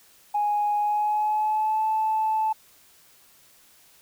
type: tone with pitch glide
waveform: sine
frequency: 830.6 to 872.9 Hz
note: G#5 to A5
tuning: 0 to -14 cents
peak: -20 dBFS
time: 0.34-2.53 s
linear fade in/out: 10 ms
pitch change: +86 cents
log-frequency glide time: 0.78-1.86 s
effects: tanh soft clip ceiling -16 dBFS + white hiss -56 dBFS RMS until 4.01 s